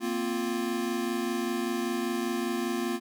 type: chord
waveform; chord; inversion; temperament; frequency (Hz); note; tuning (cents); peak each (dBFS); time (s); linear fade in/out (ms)
square; Bb suspended second; none; equal with one note detuned; 233.1 / 258.2 / 349.2; Bb3 / C4 / F4; 0 / -23 / 0; -33 / -35 / -32; 0-3; 50
effects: none